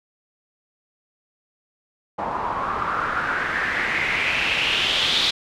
white noise with low-pass filter sweep, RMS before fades -23 dBFS, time 2.18-5.31 s, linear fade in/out 10 ms, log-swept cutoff 900 to 3800 Hz, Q 4.5, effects none

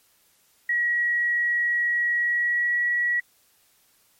sine tone with pitch glide, 1913 to 1927.4 Hz, A#6 to B6, +44 to -43 cents, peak -20 dBFS, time 0.69-3.2 s, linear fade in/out 5 ms, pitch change +13 cents, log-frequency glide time 2.19-2.8 s, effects white hiss -62 dBFS RMS until 4.19 s + MP3 64 kbps

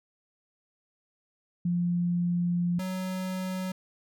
sine / square tone pair in turn, 174.61 / 186.12 Hz, F3 / F#3, 0 / +10 cents, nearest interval minor second, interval 110 cents, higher second, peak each -24 / -31 dBFS, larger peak first, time 1.65-2.79 / 2.79-3.72 s, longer first, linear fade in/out 5 ms, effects none

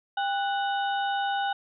harmonic tone with a mistuned harmonic, 740 Hz, F#5, in tune, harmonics 1 / 2 / 4 / 5, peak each -26 / -32 / -38 / -40 dBFS, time 0.17-1.53 s, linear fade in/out 5 ms, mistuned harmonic 1, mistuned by +130 cents, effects none

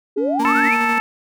sine exponential sweep, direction up, 392 to 2580 Hz, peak -18 dBFS, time 0.16-0.75 s, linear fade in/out 10 ms
triangle tone, 283.5 Hz, C#4, 39 cents sharp, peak -19 dBFS, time 0.17-0.69 s, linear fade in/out 10 ms
35% pulse tone with tremolo, 233.4 Hz, A#3, 2 cents sharp, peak -20 dBFS, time 0.39-0.99 s, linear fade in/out 10 ms, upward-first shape square, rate 12 Hz, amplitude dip 30%
harmonic tone, 440 Hz, A4, in tune, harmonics 2 / 3 / 4 / 5 / 6, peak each -20 / -22 / -23 / -24 / -25 dBFS, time 0.45-1 s, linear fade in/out 0 ms
effects none

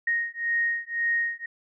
sine beating tone pair, 1864.7 / 1866.6 Hz, A#6 / A#6, 0 / +2 cents, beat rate 1.9 Hz, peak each -27 dBFS, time 0.07-1.46 s, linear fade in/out 5 ms, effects none

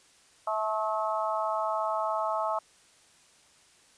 harmonic tone with a mistuned harmonic, 217.1 Hz, A3, 23 cents flat, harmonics 3 / 4 / 5 / 6, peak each -31 / -32 / -33 / -34 dBFS, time 0.47-2.59 s, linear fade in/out 5 ms, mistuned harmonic 6, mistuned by -18 cents, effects white hiss -60 dBFS RMS until 3.97 s + resampled to 22050 Hz

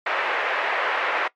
white band-pass noise, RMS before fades -24 dBFS, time 0.06-1.28 s, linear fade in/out 5 ms, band 470 to 2200 Hz, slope 24 dB/octave, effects noise-tail reverb RT60 0.1 s tail -19 dB re dry + MP3 96 kbps

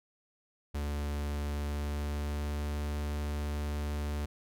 45% pulse tone with pitch glide, 72.9 to 73.7 Hz, D2 to D2, -12 to +7 cents, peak -32 dBFS, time 0.74-4.26 s, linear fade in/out 10 ms, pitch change +19 cents, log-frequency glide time 1.47-2.76 s, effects none

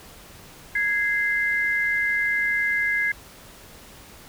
sine tone pair together, 1658.2 / 2076 Hz, G#6 / C7, -3 / -14 cents, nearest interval major third, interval 389 cents, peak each -23 dBFS, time 0.75-3.12 s, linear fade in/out 5 ms, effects pink hiss -46 dBFS RMS until 4.28 s

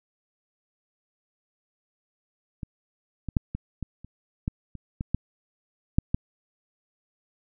clicks, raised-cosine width 5 ms, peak -21 / -19 / -8 / -18 / -19 / -30 / -14 / -26 / -17 / -11 / -6 / -10 dBFS, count 12, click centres 2.632 / 3.287 / 3.368 / 3.55 / 3.827 / 4.046 / 4.479 / 4.753 / 5.009 / 5.146 / 5.985 / 6.145 s, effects none

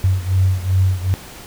sine beating tone pair, 93 / 95.6 Hz, F#2 / G2, +9 / -43 cents, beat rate 2.6 Hz, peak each -15 / -18 dBFS, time 0.04-1.14 s, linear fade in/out 0 ms, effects pink hiss -37 dBFS RMS until 1.46 s

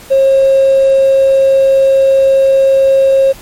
triangle tone with hard clipping, 539 Hz, C#5, 49 cents flat, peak -5 dBFS, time 0.1-3.33 s, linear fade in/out 20 ms, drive 3 dB, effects pink hiss -35 dBFS RMS until 3.41 s + MP3 64 kbps

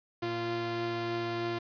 sawtooth tone pair together, 116.54 / 346.4 Hz, A#2 / F4, 0 / -14 cents, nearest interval octave + perfect fifth, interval 1886 cents, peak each -35 / -28 dBFS, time 0.22-1.59 s, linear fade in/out 10 ms, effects resampled to 11025 Hz + 9-bit

